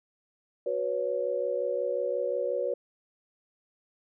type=chord; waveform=sine; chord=F# suspended fourth; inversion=none; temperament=equal with one note detuned; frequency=370 / 493.9 / 559.5 Hz; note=F#4 / B4 / C#5; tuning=0 / 0 / +16 cents; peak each=-35 / -30 / -30 dBFS; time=0.66-2.74 s; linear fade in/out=5 ms; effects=none